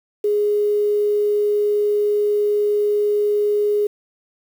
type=tone with quantisation; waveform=sine; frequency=415.3 Hz; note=G#4; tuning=in tune; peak=-15 dBFS; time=0.24-3.87 s; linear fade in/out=5 ms; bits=7; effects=none